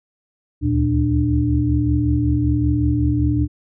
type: tone cluster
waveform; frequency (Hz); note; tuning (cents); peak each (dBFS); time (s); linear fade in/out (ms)
sine; 71 / 76.3 / 117.6 / 296.3; C#2 / D#2 / A#2 / D4; +42 / -33 / +16 / +15; -25 / -21 / -19 / -19; 0.61-3.48; 50
effects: none